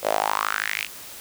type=tone with high-pass filter sweep; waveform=sawtooth; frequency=52.6 Hz; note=G#1; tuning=23 cents sharp; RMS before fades=-25 dBFS; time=0.02-0.88 s; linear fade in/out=50 ms; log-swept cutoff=540 to 2700 Hz; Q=4.6; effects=white hiss -40 dBFS RMS until 1.2 s